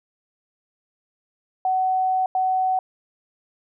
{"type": "tone bursts at uneven times", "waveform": "sine", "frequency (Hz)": 750, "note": "F#5", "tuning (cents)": 23, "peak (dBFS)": -18, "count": 2, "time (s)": [[1.65, 2.26], [2.35, 2.79]], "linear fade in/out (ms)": 2, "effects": []}